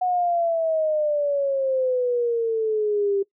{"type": "exponential sweep", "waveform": "sine", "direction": "down", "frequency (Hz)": [736, 392.5], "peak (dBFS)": -19, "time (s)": [0.01, 3.23], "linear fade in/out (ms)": 10, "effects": ["noise-tail reverb RT60 0.1 s tail -20 dB re dry"]}